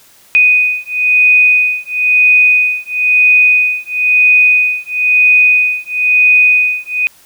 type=beating tone pair; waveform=sine; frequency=2489 / 2490 Hz; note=D#7 / D#7; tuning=0 / +1 cents; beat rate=1 Hz; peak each=-10 dBFS; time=0.35-7.07 s; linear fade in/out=0 ms; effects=white hiss -45 dBFS RMS until 7.25 s